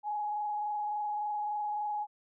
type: tone with frequency modulation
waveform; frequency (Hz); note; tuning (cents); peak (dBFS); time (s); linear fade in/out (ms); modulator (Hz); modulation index
sine; 837; G#5; +13; -31; 0.03-2.07; 50; 23.5; 0.58
effects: none